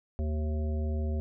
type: harmonic tone with a mistuned harmonic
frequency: 76.9 Hz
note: D#2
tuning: 20 cents flat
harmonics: 1 / 3 / 5 / 7 / 9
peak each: -28 / -38 / -42 / -45 / -47 dBFS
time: 0.19-1.2 s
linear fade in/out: 0 ms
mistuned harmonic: 9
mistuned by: -52 cents
effects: none

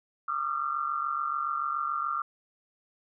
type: tone cluster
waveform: sine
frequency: 1171 / 1218 / 1361 Hz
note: D6 / D#6 / F6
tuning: -5 / -37 / -45 cents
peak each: -35 / -31 / -32 dBFS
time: 0.28-2.22 s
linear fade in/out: 5 ms
effects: none

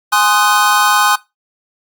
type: chord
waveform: square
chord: Ab dominant seventh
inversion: none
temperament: equal with one note detuned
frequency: 830.6 / 1046.5 / 1244.5 / 1502.4 Hz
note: Ab5 / C6 / Eb6 / Gb6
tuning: 0 / 0 / 0 / +26 cents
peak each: -16 dBFS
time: 0.12-1.16 s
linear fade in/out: 10 ms
effects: noise-tail reverb RT60 0.2 s tail -19 dB re dry + Opus 48 kbps

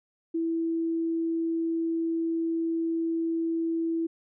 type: tone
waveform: sine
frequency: 329.6 Hz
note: E4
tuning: in tune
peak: -25 dBFS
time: 0.34-4.07 s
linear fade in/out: 10 ms
effects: none

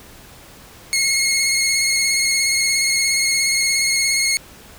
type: tone with vibrato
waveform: 15% pulse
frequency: 2166 Hz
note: C#7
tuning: 41 cents flat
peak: -9 dBFS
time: 0.93-4.37 s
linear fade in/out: 0 ms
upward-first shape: square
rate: 17 Hz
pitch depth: 19 cents each way
effects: pink hiss -43 dBFS RMS until 4.78 s

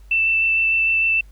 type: tone with vibrato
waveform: sine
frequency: 2662 Hz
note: E7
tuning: 16 cents sharp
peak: -15 dBFS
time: 0.11-1.21 s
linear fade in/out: 5 ms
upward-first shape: triangle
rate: 6.6 Hz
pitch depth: 12 cents each way
effects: added 50 Hz sine -41 dBFS peak until 1.31 s + pink hiss -59 dBFS RMS until 1.31 s

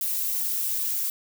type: noise with flanger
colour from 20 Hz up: violet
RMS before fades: -27 dBFS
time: 0.01-1.1 s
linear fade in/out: 2 ms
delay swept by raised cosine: 1.9 to 3.5 ms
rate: 2.4 Hz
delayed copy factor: -0.55
effects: none

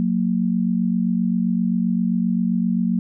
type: tone pair together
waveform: sine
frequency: 182.38 / 230 Hz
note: F#3 / A#3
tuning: -25 / -23 cents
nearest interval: major third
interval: 402 cents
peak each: -20 dBFS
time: 0-2.99 s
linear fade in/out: 0 ms
effects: none

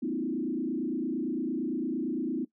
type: tone with frequency modulation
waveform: sine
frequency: 283.2 Hz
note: C#4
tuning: 37 cents sharp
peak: -28 dBFS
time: 0.02-2.45 s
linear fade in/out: 10 ms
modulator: 28.8 Hz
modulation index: 2.1
effects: noise-tail reverb RT60 0.1 s tail -19 dB re dry

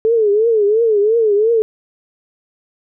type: tone with vibrato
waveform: sine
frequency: 434 Hz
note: A4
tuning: 24 cents flat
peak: -10 dBFS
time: 0.05-1.62 s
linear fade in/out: 0 ms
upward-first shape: triangle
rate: 2.9 Hz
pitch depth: 150 cents each way
effects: none

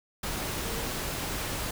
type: tone in noise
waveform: sine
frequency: 458.5 Hz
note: A#4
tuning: 29 cents flat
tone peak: -41 dBFS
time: 0.65-0.87 s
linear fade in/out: 5 ms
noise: pink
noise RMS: -33 dBFS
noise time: 0.23-1.71 s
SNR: -11 dB
effects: none

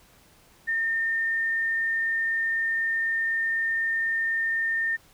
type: tone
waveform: sine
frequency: 1816 Hz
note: A#6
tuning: 46 cents flat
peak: -23 dBFS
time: 0.67-4.97 s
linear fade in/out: 20 ms
effects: pink hiss -57 dBFS RMS until 5.13 s

